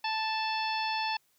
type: harmonic tone with a mistuned harmonic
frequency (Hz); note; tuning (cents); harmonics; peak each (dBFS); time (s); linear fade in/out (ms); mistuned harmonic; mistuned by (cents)
880; A5; 0; 1 / 2 / 3 / 4 / 5 / 6; -31 / -39 / -36 / -41 / -39 / -42; 0.04-1.17; 5; 4; -30
effects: white hiss -70 dBFS RMS until 1.38 s